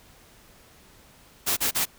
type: noise bursts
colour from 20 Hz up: white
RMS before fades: -24 dBFS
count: 3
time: 1.46-1.856 s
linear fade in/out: 20 ms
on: 110 ms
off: 33 ms
effects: pink hiss -54 dBFS RMS until 1.98 s